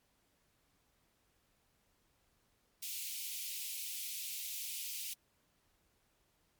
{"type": "high-pass noise", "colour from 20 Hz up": "white", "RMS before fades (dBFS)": -42, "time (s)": [2.82, 5.14], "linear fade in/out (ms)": 10, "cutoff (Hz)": 2300, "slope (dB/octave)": 48, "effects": ["pink hiss -75 dBFS RMS until 6.59 s", "MP3 96 kbps"]}